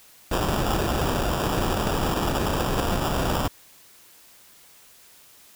pink noise with sample-and-hold, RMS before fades -24 dBFS, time 0.31-3.48 s, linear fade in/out 5 ms, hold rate 2100 Hz, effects white hiss -52 dBFS RMS until 5.55 s

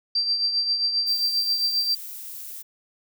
sine tone with tremolo, 4699 Hz, D8, in tune, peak -18 dBFS, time 0.15-1.95 s, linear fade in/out 5 ms, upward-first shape triangle, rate 7.5 Hz, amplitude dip 60%
violet noise, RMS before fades -37 dBFS, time 1.06-2.63 s, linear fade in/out 20 ms
effects none

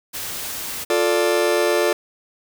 white noise, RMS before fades -29 dBFS, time 0.13-0.85 s, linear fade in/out 20 ms
40% pulse chord, D minor, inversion first, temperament just, 352.4 / 440.5 / 587.3 Hz, F4 / A4 / D5, +16 / +2 / 0 cents, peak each -20 dBFS, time 0.9-1.93 s, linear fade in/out 2 ms
effects none

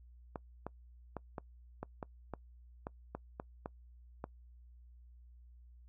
clicks, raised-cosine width 1 ms, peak -26 dBFS, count 12, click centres 0.358 / 0.666 / 1.167 / 1.382 / 1.83 / 2.028 / 2.337 / 2.869 / 3.15 / 3.399 / 3.659 / 4.241 s, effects noise-tail reverb RT60 0.1 s tail -24 dB re dry + added 60 Hz sine -55 dBFS peak until 5.88 s

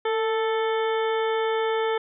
harmonic tone with a mistuned harmonic, 440 Hz, A4, in tune, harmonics 1 / 2 / 3 / 4 / 5 / 7 / 8, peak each -23 / -29 / -33 / -35 / -37 / -40 / -41 dBFS, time 0.05-1.98 s, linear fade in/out 5 ms, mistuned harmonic 1, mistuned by +31 cents, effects none

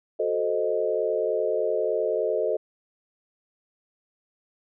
sine chord, F# diminished seventh, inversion none, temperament equal, 370 / 440 / 523.3 / 622.3 Hz, F#4 / A4 / C5 / Eb5, 0 / 0 / 0 / 0 cents, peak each -31 / -26 / -29 / -27 dBFS, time 0.19-2.57 s, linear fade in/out 10 ms, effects none

